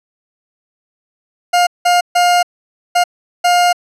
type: tone bursts at uneven times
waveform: 40% pulse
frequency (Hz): 708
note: F5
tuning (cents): +23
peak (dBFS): -8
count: 5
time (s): 1.53-1.67 / 1.85-2.01 / 2.15-2.43 / 2.95-3.04 / 3.44-3.73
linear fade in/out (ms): 10
effects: low-pass 10000 Hz 12 dB/octave